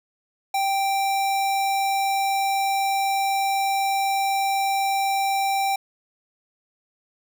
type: tone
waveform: square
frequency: 784 Hz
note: G5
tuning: in tune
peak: -21 dBFS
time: 0.54-5.76 s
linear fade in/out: 5 ms
effects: none